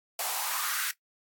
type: noise with high-pass filter sweep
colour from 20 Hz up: white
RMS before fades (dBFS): -31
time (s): 0.19-0.91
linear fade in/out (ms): 2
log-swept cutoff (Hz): 660 to 1700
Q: 4.1
effects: noise-tail reverb RT60 0.1 s tail -18 dB re dry + AAC 64 kbps